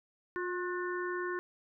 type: harmonic tone with a mistuned harmonic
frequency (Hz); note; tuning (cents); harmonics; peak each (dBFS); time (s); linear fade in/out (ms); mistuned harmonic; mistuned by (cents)
357; F4; +38; 1 / 3 / 4 / 5; -35 / -40 / -41 / -42; 0.36-1.39; 0; 4; +52
effects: none